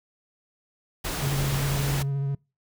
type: noise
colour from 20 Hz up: pink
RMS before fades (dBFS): -30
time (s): 1.04-2.03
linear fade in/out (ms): 10
type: tone with vibrato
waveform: triangle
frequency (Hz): 138.8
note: C#3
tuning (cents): +3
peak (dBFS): -22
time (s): 1.22-2.35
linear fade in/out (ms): 5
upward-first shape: triangle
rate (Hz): 14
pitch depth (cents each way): 27
effects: noise-tail reverb RT60 0.3 s tail -26 dB re dry